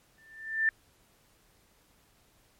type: tone with exponential growth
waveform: sine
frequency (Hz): 1780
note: A6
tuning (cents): +20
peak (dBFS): -20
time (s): 0.18-0.69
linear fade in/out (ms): 1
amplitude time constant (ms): 110
effects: pink hiss -65 dBFS RMS until 2.59 s + MP3 64 kbps